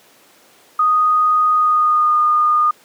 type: tone with pitch glide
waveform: sine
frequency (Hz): 1242 to 1221.4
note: D#6 to D#6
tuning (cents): -3 to -32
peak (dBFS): -11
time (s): 0.79-2.71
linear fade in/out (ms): 5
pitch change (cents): -29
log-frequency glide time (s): 1.54-2.17
effects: pink hiss -49 dBFS RMS until 2.84 s + high-pass 300 Hz 12 dB/octave